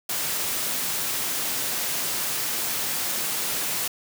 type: high-pass noise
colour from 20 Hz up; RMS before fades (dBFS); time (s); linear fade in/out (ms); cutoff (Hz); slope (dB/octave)
white; -27; 0.09-3.88; 5; 100; 24
effects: none